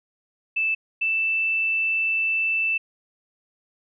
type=tone pair in turn; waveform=sine; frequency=2637 / 2651 Hz; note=E7 / E7; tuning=0 / +9 cents; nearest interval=unison; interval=9 cents; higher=second; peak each=-20 dBFS; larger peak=neither; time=0.56-0.75 / 1.01-2.78 s; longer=second; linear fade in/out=10 ms; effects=none